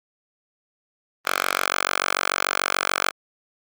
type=tone with high-pass filter; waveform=5% pulse; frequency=46.84 Hz; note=F#1; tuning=22 cents sharp; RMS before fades=-24 dBFS; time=1.25-3.11 s; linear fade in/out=10 ms; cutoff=1100 Hz; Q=1.4; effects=Opus 48 kbps